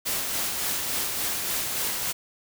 white noise with tremolo, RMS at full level -27 dBFS, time 0.05-2.13 s, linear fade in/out 20 ms, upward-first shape sine, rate 3.5 Hz, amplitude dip 30%, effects none

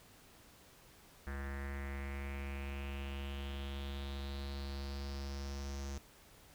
square tone with low-pass filter sweep, 69.3 Hz, C#2, in tune, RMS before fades -42 dBFS, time 1.27-5.98 s, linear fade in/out 0 ms, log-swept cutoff 1700 to 6300 Hz, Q 4.7, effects pink hiss -61 dBFS RMS until 6.54 s

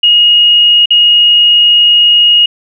sine tone with dropouts, 2874 Hz, F7, 49 cents sharp, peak -3 dBFS, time 0.03-2.46 s, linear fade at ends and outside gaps 5 ms, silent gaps 0.858-0.905 s, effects none

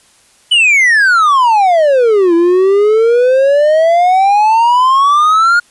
triangle exponential two-way sweep, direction down then up, 3018 to 332.9 to 1438 Hz, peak -4 dBFS, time 0.51-5.6 s, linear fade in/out 10 ms, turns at 2.34 s, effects white hiss -48 dBFS RMS until 5.7 s + resampled to 24000 Hz

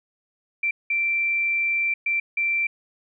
sine tone bursts at uneven times, 2349 Hz, D7, in tune, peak -20 dBFS, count 4, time 0.63-0.71 / 0.9-1.94 / 2.06-2.2 / 2.37-2.67 s, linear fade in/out 5 ms, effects none

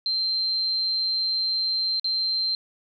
sine tone with dropouts, 4137 Hz, C8, 20 cents flat, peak -22 dBFS, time 0.06-2.55 s, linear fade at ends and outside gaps 1 ms, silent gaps 1.997-2.044 s, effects none

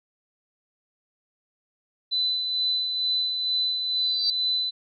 sine tone with tremolo, 4007 Hz, B7, 24 cents sharp, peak -21 dBFS, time 2.11-4.71 s, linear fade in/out 20 ms, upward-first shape sine, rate 2.2 Hz, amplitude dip 40%
sine tone with exponential growth, 4638 Hz, D8, 22 cents flat, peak -18 dBFS, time 3.95-4.3 s, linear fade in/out 2 ms, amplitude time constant 76 ms
effects none

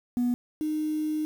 sine tone pair in turn, 244 / 307.4 Hz, B3 / D#4, -21 / -21 cents, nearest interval major third, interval 400 cents, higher second, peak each -21 / -25 dBFS, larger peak first, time 0.17-0.34 / 0.61-1.25 s, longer second, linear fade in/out 0 ms, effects tanh soft clip ceiling -19 dBFS + 8-bit

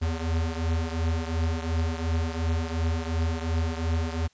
square beating tone pair, 80.9 / 83.7 Hz, E2 / E2, -32 / +27 cents, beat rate 2.8 Hz, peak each -27 / -31 dBFS, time 0.01-4.28 s, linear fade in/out 20 ms, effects white hiss -64 dBFS RMS until 4.33 s + resampled to 16000 Hz

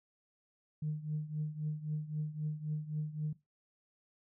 sine tone with tremolo, 152.5 Hz, D#3, 34 cents flat, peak -30 dBFS, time 0.82-3.33 s, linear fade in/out 5 ms, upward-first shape triangle, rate 3.8 Hz, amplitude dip 85%, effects noise-tail reverb RT60 0.2 s tail -17 dB re dry + tanh soft clip ceiling -28 dBFS

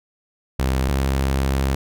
sawtooth tone pair in turn, 65.7 / 67.27 Hz, C2 / C2, +8 / +49 cents, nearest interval unison, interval 41 cents, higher second, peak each -14 dBFS, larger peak neither, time 0.59-0.89 / 0.89-1.75 s, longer second, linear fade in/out 5 ms, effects none

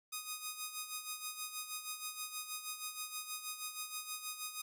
5% pulse tone with tremolo, 1244.5 Hz, D#6, in tune, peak -27 dBFS, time 0.12-4.62 s, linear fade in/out 10 ms, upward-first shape sine, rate 6.3 Hz, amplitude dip 65%, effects none

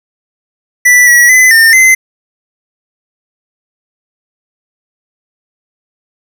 square tone with pitch steps, 1972 / 1928 / 2020 / 1812 / 2056 Hz, B6 / B6 / B6 / A#6 / C7, -3 / -42 / +39 / -50 / -31 cents, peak -3 dBFS, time 0.85-1.95 s, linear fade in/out 10 ms, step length 220 ms, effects none

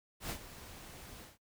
pink noise with ADSR envelope, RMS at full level -38 dBFS, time 0.2-1.38 s, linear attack 95 ms, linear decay 82 ms, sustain -13 dB, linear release 160 ms, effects noise-tail reverb RT60 0.1 s tail -22 dB re dry

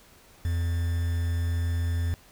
triangle tone with quantisation, 85 Hz, F2, 46 cents flat, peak -22 dBFS, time 0.45-2.14 s, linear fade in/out 0 ms, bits 7, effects pink hiss -55 dBFS RMS until 2.31 s

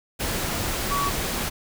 sine tone in noise, 1133 Hz, C#6, 37 cents sharp, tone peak -23 dBFS, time 0.9-1.1 s, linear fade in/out 20 ms, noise pink, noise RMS -27 dBFS, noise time 0.19-1.5 s, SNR +1 dB, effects none

